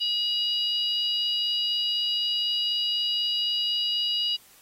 harmonic tone, 964 Hz, B5, 42 cents flat, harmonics 3 / 4 / 5, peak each -25 / -32 / -30 dBFS, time 0-4.37 s, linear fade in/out 20 ms, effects white hiss -55 dBFS RMS until 4.61 s + AAC 48 kbps

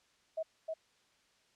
sine tone with echo, 641 Hz, E5, 49 cents flat, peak -33 dBFS, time 0.37-0.43 s, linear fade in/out 10 ms, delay 310 ms, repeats 1, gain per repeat -2 dB, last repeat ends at 0.74 s, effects white hiss -70 dBFS RMS until 1.55 s + low-pass 6000 Hz 12 dB/octave

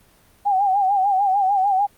sine tone with vibrato, 784 Hz, G5, in tune, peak -15 dBFS, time 0.45-1.87 s, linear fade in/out 20 ms, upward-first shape sine, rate 6.7 Hz, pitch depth 88 cents each way, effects pink hiss -55 dBFS RMS until 1.97 s + Opus 32 kbps

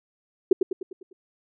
sine tone with echo, 373.5 Hz, F#4, 16 cents sharp, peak -10 dBFS, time 0.51-0.53 s, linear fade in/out 5 ms, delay 100 ms, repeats 6, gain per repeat -6 dB, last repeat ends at 1.13 s, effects none

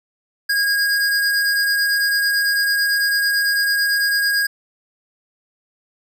square tone pair together, 1635 / 4896 Hz, G#6 / D#8, -28 / -29 cents, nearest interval octave + perfect fifth, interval 1899 cents, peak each -17 / -25 dBFS, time 0.49-4.47 s, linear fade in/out 10 ms, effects none

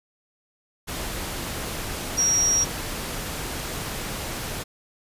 sine tone in noise, 5670 Hz, F8, 25 cents sharp, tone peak -18 dBFS, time 2.17-2.65 s, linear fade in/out 20 ms, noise pink, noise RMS -31 dBFS, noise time 0.87-4.64 s, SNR +10 dB, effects resampled to 32000 Hz

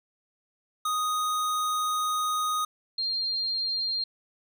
square / sine tone pair in turn, 1244.5 / 4197 Hz, D#6 / C8, 0 / +5 cents, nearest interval octave + major sixth, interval 2105 cents, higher second, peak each -26 dBFS, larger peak neither, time 0.85-2.65 / 2.98-4.04 s, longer first, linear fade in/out 5 ms, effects none

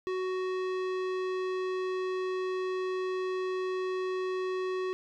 sine tone with tanh clipping, 371.8 Hz, F#4, 8 cents sharp, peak -32 dBFS, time 0.07-4.93 s, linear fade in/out 0 ms, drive 18 dB, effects none

